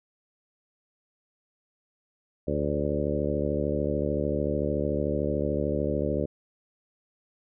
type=harmonic tone with a mistuned harmonic; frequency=73.5 Hz; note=D2; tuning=2 cents sharp; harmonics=1 / 2 / 3 / 4 / 5 / 6 / 7 / 8; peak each=-33 / -33 / -33 / -33 / -33 / -33 / -33 / -33 dBFS; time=2.47-6.26 s; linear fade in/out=10 ms; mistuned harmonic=8; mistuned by=-15 cents; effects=none